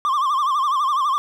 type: tone with vibrato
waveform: triangle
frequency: 1121 Hz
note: C#6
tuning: 19 cents sharp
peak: -15 dBFS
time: 0.05-1.18 s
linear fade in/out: 0 ms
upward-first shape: sine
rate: 12 Hz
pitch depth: 130 cents each way
effects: none